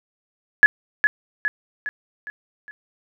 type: tone with echo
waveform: sine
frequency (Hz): 1699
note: G#6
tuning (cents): +39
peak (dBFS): -6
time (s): 0.63-0.66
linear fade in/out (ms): 0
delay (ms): 410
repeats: 5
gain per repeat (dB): -6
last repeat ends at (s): 2.71
effects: none